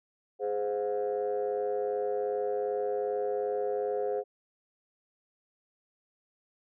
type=tone cluster; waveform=sine; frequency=415.4 / 518 / 720 Hz; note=G#4 / C5 / F#5; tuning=0 / -17 / -47 cents; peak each=-30 / -31 / -36 dBFS; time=0.39-4.24 s; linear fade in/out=50 ms; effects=tanh soft clip ceiling -22 dBFS